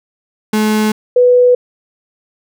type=tone pair in turn; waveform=35% pulse / sine; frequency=214.7 / 494.1 Hz; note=A3 / B4; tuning=-42 / +1 cents; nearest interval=octave + major second; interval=1443 cents; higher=second; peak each=-9 / -5 dBFS; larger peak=second; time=0.53-0.92 / 1.16-1.55 s; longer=neither; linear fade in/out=5 ms; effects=none

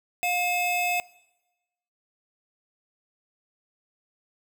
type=tone pair together; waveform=square; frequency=711 / 2591 Hz; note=F5 / E7; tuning=+31 / -30 cents; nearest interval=octave + minor seventh; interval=2239 cents; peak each=-27 dBFS; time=0.23-1 s; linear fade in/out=0 ms; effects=noise-tail reverb RT60 1.0 s tail -21 dB re dry

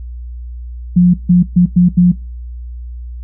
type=tone bursts at uneven times; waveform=sine; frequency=177.9 Hz; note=F3; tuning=32 cents sharp; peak=-4 dBFS; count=5; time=0.96-1.14 / 1.29-1.43 / 1.56-1.66 / 1.76-1.89 / 1.97-2.12 s; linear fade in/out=10 ms; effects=noise-tail reverb RT60 0.3 s tail -23 dB re dry + added 60 Hz sine -24 dBFS peak until 3.23 s

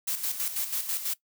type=noise with tremolo; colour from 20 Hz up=blue; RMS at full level=-29 dBFS; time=0.07-1.14 s; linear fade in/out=10 ms; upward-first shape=square; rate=6.1 Hz; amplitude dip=60%; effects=noise-tail reverb RT60 0.1 s tail -19 dB re dry

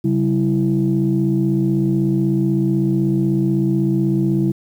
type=tone cluster; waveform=sine; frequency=137.4 / 193.5 / 330.5 Hz; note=C#3 / G3 / E4; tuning=-15 / -22 / +5 cents; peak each=-18 dBFS; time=0.04-4.52 s; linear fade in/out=10 ms; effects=tanh soft clip ceiling -7 dBFS + 8-bit

